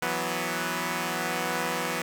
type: chord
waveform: 5% pulse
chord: E suspended second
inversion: none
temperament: equal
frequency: 164.81 / 185 / 246.9 Hz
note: E3 / F#3 / B3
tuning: 0 / 0 / 0 cents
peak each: -21 / -21 / -20 dBFS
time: 0.02-2.02 s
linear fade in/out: 2 ms
effects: none